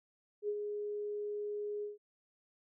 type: tone with ADSR envelope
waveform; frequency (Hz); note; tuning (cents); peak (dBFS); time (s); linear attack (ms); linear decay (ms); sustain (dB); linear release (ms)
sine; 415.3; G#4; 0; -31; 0.42-1.98; 65; 57; -5; 150
effects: none